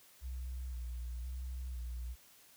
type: tone with vibrato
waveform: sine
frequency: 61.5 Hz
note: B1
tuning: 7 cents flat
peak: -37 dBFS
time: 0.21-2.16 s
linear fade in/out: 50 ms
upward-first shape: square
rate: 0.97 Hz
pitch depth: 44 cents each way
effects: tanh soft clip ceiling -36 dBFS + white hiss -62 dBFS RMS until 2.56 s